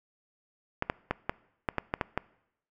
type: clicks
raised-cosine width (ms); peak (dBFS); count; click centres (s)
0.5; -12; 9; 0.824 / 0.899 / 1.11 / 1.295 / 1.688 / 1.783 / 1.939 / 2.012 / 2.176
effects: noise-tail reverb RT60 0.8 s tail -22 dB re dry